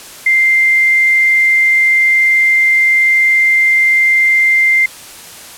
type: tone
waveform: sine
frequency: 2093 Hz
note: C7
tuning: in tune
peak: -7 dBFS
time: 0.26-4.86 s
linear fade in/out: 5 ms
effects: white hiss -33 dBFS RMS until 5.57 s + low-pass 12000 Hz 12 dB/octave